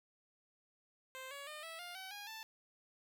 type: tone with pitch steps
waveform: 10% pulse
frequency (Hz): 522 / 562.7 / 606.6 / 653.9 / 704.9 / 759.9 / 819.1 / 883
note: C5 / C#5 / D#5 / E5 / F5 / F#5 / G#5 / A5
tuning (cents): -4 / +26 / -44 / -14 / +16 / +46 / -24 / +6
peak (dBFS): -38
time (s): 1.15-2.43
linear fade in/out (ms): 0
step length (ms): 160
effects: none